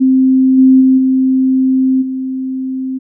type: tone with level steps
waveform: sine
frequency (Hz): 261.6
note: C4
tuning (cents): 0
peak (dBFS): -6 / -3 / -5 / -8 / -16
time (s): 0-2.99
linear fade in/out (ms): 20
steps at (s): 0.57 / 0.8 / 0.97 / 2.01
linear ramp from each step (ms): 20
effects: none